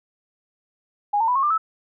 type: tone with pitch steps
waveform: sine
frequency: 823 / 902.7 / 990.1 / 1086 / 1191.1 / 1306.4 Hz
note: G#5 / A5 / B5 / C#6 / D6 / E6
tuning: -16 / +44 / +4 / -36 / +24 / -16 cents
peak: -17 dBFS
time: 1.13-1.58 s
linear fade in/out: 10 ms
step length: 75 ms
effects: none